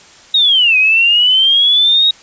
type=linear two-way sweep; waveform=sine; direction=down then up; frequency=3803 to 2489 to 3803 Hz; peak=-7 dBFS; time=0.34-2.11 s; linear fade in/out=5 ms; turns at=0.77 s; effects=white hiss -41 dBFS RMS until 2.22 s + resampled to 16000 Hz